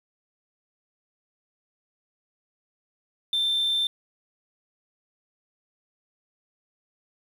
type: tone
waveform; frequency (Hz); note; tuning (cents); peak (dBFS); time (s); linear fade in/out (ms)
sine; 3566; A7; +22; -20; 3.33-3.87; 2
effects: tanh soft clip ceiling -19 dBFS + 8-bit